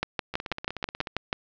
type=two click trains; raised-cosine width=0.3 ms; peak=-10 / -18 dBFS; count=9 / 13; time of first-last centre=0.03-1.329 / 0.34-1.072 s; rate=6.16 / 16.4 Hz; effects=resampled to 16000 Hz + 8-bit